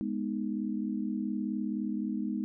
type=chord; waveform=sine; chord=G# minor; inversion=none; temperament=equal; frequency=207.7 / 246.9 / 311.1 Hz; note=G#3 / B3 / D#4; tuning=0 / 0 / 0 cents; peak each=-33 / -35 / -36 dBFS; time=0.01-2.44 s; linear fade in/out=0 ms; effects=none